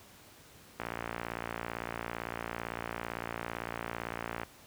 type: click train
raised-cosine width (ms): 0.5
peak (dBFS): -20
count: 211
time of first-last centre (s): 0.8-4.433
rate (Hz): 57.8
effects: pink hiss -56 dBFS RMS until 4.66 s + high-pass 60 Hz 12 dB/octave